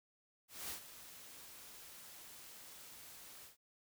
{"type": "noise with ADSR envelope", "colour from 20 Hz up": "white", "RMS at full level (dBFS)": -43, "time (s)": [0.48, 3.57], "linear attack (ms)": 220, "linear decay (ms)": 99, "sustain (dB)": -12, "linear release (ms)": 130, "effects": []}